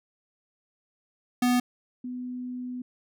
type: tone pair in turn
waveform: square / sine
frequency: 246.9 / 249.5 Hz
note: B3 / B3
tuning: 0 / +18 cents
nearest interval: unison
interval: 18 cents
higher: second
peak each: -21 / -32 dBFS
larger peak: first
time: 1.42-1.6 / 2.04-2.82 s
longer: second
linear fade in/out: 5 ms
effects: none